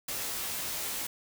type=noise with comb filter; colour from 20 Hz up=white; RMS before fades=-35 dBFS; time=0.08-1.07 s; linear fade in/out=5 ms; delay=16 ms; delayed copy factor=-0.85; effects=none